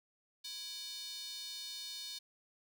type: tone with high-pass filter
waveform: square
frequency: 332.5 Hz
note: E4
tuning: 15 cents sharp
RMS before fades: -45 dBFS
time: 0.44-2.19 s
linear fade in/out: 10 ms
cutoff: 4000 Hz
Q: 4.6
effects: none